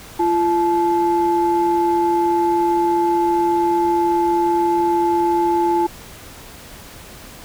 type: tone pair together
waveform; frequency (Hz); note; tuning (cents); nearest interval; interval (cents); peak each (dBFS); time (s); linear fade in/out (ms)
sine; 343.3 / 865; F4 / A5; -30 / -30; octave + major third; 1600; -16; 0.19-5.87; 10
effects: tanh soft clip ceiling -8 dBFS + pink hiss -39 dBFS RMS until 7.44 s